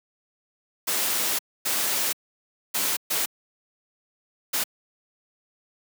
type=noise bursts at uneven times; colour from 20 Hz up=white; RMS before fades=-25 dBFS; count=5; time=0.87-1.39 / 1.65-2.13 / 2.74-2.97 / 3.1-3.26 / 4.53-4.64 s; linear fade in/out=10 ms; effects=high-pass 200 Hz 12 dB/octave